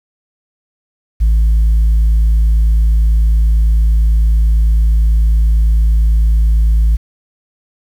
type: tone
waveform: sine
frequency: 54.5 Hz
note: A1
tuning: 16 cents flat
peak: -5 dBFS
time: 1.2-6.97 s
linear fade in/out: 20 ms
effects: tanh soft clip ceiling -6 dBFS + 7-bit